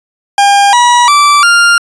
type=tone with pitch steps; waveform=40% pulse; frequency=804 / 967.2 / 1163.6 / 1399.8 Hz; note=G5 / B5 / D6 / F6; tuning=+44 / -36 / -16 / +4 cents; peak=-3 dBFS; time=0.38-1.78 s; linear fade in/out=2 ms; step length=350 ms; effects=resampled to 22050 Hz